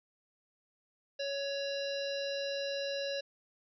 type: harmonic tone with a mistuned harmonic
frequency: 558 Hz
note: C#5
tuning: 11 cents sharp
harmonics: 1 / 3 / 5 / 7 / 9 / 10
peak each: -35 / -45 / -44 / -42 / -47 / -50 dBFS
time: 1.19-3.21 s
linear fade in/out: 10 ms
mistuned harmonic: 7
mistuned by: +29 cents
effects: none